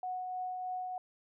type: tone with tremolo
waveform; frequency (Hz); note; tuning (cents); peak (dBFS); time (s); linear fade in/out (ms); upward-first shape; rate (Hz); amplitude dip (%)
sine; 736; F#5; -9; -34; 0.03-0.98; 2; triangle; 3.2; 30
effects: none